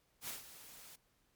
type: noise with ADSR envelope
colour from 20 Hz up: white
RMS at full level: -42 dBFS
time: 0.21-0.96 s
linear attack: 68 ms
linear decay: 140 ms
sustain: -13 dB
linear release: 10 ms
effects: pink hiss -75 dBFS RMS until 1.35 s + MP3 96 kbps